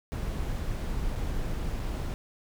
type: noise with dropouts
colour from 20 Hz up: brown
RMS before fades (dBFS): -31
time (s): 0.12-2.14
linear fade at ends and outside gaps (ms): 0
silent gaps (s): 1.153-1.158 / 1.794-1.799
effects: none